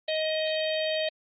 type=harmonic tone; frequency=627 Hz; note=D#5; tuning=13 cents sharp; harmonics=1 / 3 / 4 / 5 / 6 / 7; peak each=-27 / -37 / -37 / -35 / -37 / -41 dBFS; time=0.08-1.09 s; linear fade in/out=5 ms; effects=Opus 24 kbps